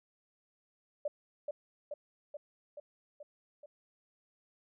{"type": "tone with echo", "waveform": "sine", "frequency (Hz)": 587.3, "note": "D5", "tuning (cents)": 0, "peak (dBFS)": -31, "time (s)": [1.05, 1.08], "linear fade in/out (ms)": 5, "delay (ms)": 430, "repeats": 6, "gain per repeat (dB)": -3, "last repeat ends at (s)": 3.66, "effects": []}